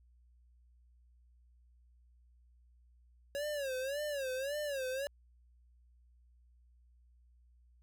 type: tone with vibrato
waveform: square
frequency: 554.4 Hz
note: C#5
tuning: in tune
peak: -36 dBFS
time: 3.35-5.07 s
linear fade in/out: 0 ms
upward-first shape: sine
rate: 1.8 Hz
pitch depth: 140 cents each way
effects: added 60 Hz sine -62 dBFS peak until 7.82 s